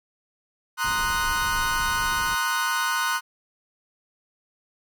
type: chord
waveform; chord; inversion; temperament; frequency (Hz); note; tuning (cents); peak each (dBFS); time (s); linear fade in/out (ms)
40% pulse; C half-diminished seventh; third; equal; 932.3 / 1046.5 / 1244.5 / 1480; Bb5 / C6 / Eb6 / Gb6; 0 / 0 / 0 / 0; -30 / -28 / -29 / -25; 0.77-3.21; 50
type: noise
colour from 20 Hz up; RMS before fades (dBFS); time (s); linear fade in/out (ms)
brown; -35; 0.84-2.35; 5
effects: none